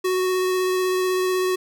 square tone with vibrato, 370 Hz, F#4, in tune, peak -20 dBFS, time 0.04-1.56 s, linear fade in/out 10 ms, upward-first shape sine, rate 16 Hz, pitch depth 11 cents each way, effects none

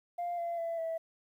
sine tone with pitch steps, 698.5 / 683.7 / 669.3 / 655.1 Hz, F5 / F5 / E5 / E5, 0 / -37 / +26 / -11 cents, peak -31 dBFS, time 0.18-0.98 s, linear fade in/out 10 ms, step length 200 ms, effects tanh soft clip ceiling -30 dBFS + 11-bit

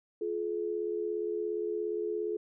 sine tone pair together, 349.2 / 426.4 Hz, F4 / G#4, 0 / +46 cents, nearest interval minor third, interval 346 cents, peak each -35 / -32 dBFS, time 0.21-2.37 s, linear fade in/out 5 ms, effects none

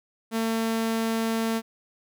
sawtooth tone, 225 Hz, A3, 39 cents sharp, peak -20 dBFS, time 0.31-1.62 s, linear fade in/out 50 ms, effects none

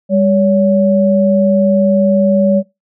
sine tone pair together, 200 / 565.7 Hz, G3 / C#5, +35 / +35 cents, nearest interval octave + tritone, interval 1800 cents, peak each -11 dBFS, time 0.09-2.63 s, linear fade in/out 50 ms, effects noise-tail reverb RT60 0.2 s tail -19 dB re dry

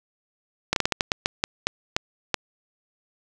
slowing click train, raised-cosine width 0.2 ms, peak -3 dBFS, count 12, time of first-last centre 0.73-2.343 s, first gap 32 ms, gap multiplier 1.28, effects none

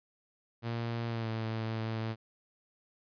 sawtooth tone with pitch glide, 116.54 to 111.79 Hz, A#2 to A2, 0 to +28 cents, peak -29 dBFS, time 0.62-2.16 s, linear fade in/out 50 ms, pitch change -72 cents, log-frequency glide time 1.08-1.31 s, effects resampled to 11025 Hz

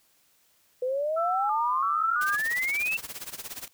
sine exponential sweep, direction up, 493.9 to 2712 Hz, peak -25 dBFS, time 0.82-2.97 s, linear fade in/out 5 ms
sine tone with vibrato, 1267 Hz, D#6, 31 cents sharp, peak -27 dBFS, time 1.16-2.37 s, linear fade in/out 20 ms, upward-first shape square, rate 1.5 Hz, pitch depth 83 cents each way
white noise with tremolo, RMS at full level -36 dBFS, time 2.21-3.68 s, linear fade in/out 2 ms, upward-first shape sine, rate 17 Hz, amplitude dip 85%
effects white hiss -65 dBFS RMS until 3.73 s

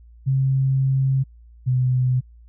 sine tone pair in turn, 133.9 / 127.15 Hz, C3 / C3, +40 / -49 cents, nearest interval minor second, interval 89 cents, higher first, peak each -16 / -16 dBFS, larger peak neither, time 0.26-1.24 / 1.66-2.21 s, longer first, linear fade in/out 20 ms, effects added 58 Hz sine -44 dBFS peak until 2.48 s

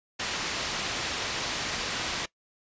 white low-pass noise, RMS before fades -32 dBFS, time 0.19-2.26 s, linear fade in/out 10 ms, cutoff 4900 Hz, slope 12 dB/octave, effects noise-tail reverb RT60 0.1 s tail -20 dB re dry + resampled to 16000 Hz

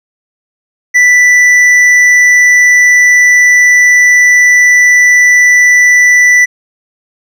triangle tone with hard clipping, 1976 Hz, B6, in tune, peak -4 dBFS, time 0.94-6.46 s, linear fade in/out 20 ms, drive 9 dB, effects none

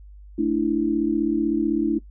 sine chord, A suspended fourth, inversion none, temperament equal, 220 / 293.7 / 329.6 Hz, A3 / D4 / E4, 0 / 0 / 0 cents, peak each -26 / -22 / -22 dBFS, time 0.38-1.99 s, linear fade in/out 10 ms, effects noise-tail reverb RT60 0.1 s tail -19 dB re dry + added 50 Hz sine -41 dBFS peak until 2.1 s

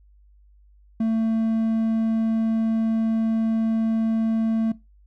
triangle tone with hard clipping, 223.7 Hz, A3, 29 cents sharp, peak -20 dBFS, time 1-4.72 s, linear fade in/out 5 ms, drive 6 dB, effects noise-tail reverb RT60 0.2 s tail -18 dB re dry + added 50 Hz sine -51 dBFS peak until 5.06 s

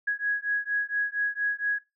sine beating tone pair, 1661.2 / 1665.5 Hz, G#6 / G#6, 0 / +4 cents, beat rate 4.3 Hz, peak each -28 dBFS, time 0.07-1.79 s, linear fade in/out 10 ms, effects noise-tail reverb RT60 0.2 s tail -17 dB re dry

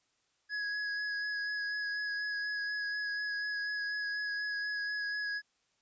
square tone with vibrato, 1672 Hz, G#6, 11 cents sharp, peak -34 dBFS, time 0.49-5.42 s, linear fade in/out 50 ms, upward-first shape sine, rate 4.1 Hz, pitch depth 14 cents each way, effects white hiss -75 dBFS RMS until 5.81 s + resampled to 16000 Hz

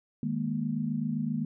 sine chord, D# suspended fourth, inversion none, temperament equal with one note detuned, 155.56 / 207.7 / 235.4 Hz, D#3 / G#3 / A#3, 0 / 0 / +17 cents, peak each -33 / -33 / -31 dBFS, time 0.23-1.45 s, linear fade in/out 2 ms, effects none

